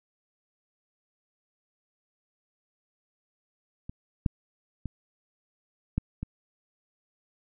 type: clicks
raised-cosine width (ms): 5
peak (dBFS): -25 / -11 / -21 / -13 / -20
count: 5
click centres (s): 3.895 / 4.262 / 4.857 / 5.98 / 6.23
effects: none